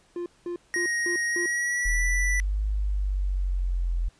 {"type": "tone bursts", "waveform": "triangle", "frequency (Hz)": 349.2, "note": "F4", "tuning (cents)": 0, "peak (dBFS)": -27, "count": 5, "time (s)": [0.16, 1.46], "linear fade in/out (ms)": 2, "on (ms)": 100, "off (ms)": 200}
{"type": "tone with pitch glide", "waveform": "square", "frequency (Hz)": [1877, 1972.6], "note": ["A#6", "B6"], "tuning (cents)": [11, -3], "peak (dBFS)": -25, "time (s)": [0.74, 2.4], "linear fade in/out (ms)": 0, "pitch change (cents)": 86, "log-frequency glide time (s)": [1.26, 2.04]}
{"type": "exponential two-way sweep", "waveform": "sine", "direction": "up then down", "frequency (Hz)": [38.89, 51.91, 42.21], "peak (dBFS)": -23, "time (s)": [1.85, 4.09], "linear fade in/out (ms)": 10, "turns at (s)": 2.62}
{"effects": ["pink hiss -61 dBFS RMS until 4.19 s", "resampled to 22050 Hz"]}